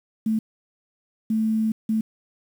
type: tone bursts at uneven times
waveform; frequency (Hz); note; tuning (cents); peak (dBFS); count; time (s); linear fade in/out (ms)
sine; 220; A3; 0; -19; 3; 0.26-0.39 / 1.3-1.72 / 1.89-2.01; 5
effects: 8-bit